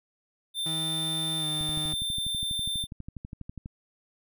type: tone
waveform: square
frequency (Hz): 3576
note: A7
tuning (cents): +27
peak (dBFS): -29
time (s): 0.54-2.87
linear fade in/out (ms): 50
type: tone with pitch glide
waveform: 30% pulse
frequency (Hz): 160 to 154.1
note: D#3 to D#3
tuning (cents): +49 to -16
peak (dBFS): -31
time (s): 0.66-1.93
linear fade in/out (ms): 2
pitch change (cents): -65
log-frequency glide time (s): 1.39-1.45
type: click train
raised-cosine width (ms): 5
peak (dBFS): -26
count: 26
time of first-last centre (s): 1.61-3.659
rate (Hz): 12.2
effects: none